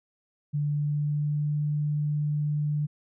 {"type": "tone with pitch glide", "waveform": "sine", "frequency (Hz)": [146.83, 148.62], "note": ["D3", "D3"], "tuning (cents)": [0, 21], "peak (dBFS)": -24, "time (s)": [0.53, 2.87], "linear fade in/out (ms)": 20, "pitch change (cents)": 21, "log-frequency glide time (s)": [0.64, 1.59], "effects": []}